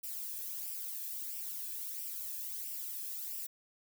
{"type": "noise with flanger", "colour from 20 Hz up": "violet", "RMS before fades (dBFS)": -41, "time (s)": [0.03, 3.47], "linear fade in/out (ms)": 10, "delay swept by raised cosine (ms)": [0.37, 1.2], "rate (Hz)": 1.5, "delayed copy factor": 0.55, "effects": []}